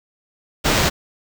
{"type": "noise with sample-and-hold", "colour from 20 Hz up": "pink", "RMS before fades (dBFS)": -17, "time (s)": [0.64, 0.9], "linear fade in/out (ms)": 20, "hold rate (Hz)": 11025, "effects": []}